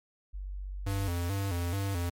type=tone; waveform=sine; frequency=47.82 Hz; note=G1; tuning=42 cents flat; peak=-35 dBFS; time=0.33-1.11 s; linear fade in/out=20 ms
type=tone with vibrato; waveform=square; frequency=92.5 Hz; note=F#2; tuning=in tune; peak=-30 dBFS; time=0.86-2.1 s; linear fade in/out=10 ms; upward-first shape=square; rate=2.3 Hz; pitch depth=110 cents each way
type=noise; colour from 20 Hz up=white; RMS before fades=-49 dBFS; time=0.89-2.09 s; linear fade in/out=2 ms
effects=MP3 64 kbps